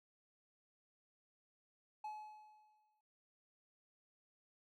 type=tone with exponential decay; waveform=triangle; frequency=853 Hz; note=G#5; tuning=46 cents sharp; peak=-40 dBFS; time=2.04-3.01 s; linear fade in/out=5 ms; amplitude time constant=210 ms; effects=noise-tail reverb RT60 0.8 s tail -19 dB re dry